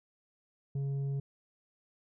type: tone with tanh clipping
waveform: sine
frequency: 138.5 Hz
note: C#3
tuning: 1 cent flat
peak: -32 dBFS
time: 0.75-1.2 s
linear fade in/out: 5 ms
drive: 5 dB
effects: none